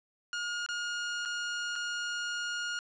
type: tone with dropouts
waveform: sawtooth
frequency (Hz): 1428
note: F6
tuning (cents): +38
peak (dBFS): -29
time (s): 0.33-2.79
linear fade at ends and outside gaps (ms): 1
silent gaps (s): 0.663-0.688 / 1.252-1.257 / 1.756-1.76
effects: resampled to 16000 Hz + 10-bit